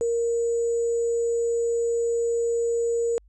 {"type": "tone with sample-and-hold", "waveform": "sine", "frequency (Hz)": 466.2, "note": "A#4", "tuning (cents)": 0, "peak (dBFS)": -21, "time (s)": [0.01, 3.18], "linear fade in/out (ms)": 0, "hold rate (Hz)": 7350, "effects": ["added 50 Hz sine -52 dBFS peak until 3.28 s", "resampled to 22050 Hz"]}